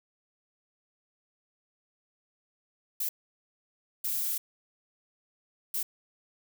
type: noise bursts at uneven times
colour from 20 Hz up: violet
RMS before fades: -31 dBFS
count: 3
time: 3-3.09 / 4.04-4.38 / 5.74-5.83 s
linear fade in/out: 5 ms
effects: none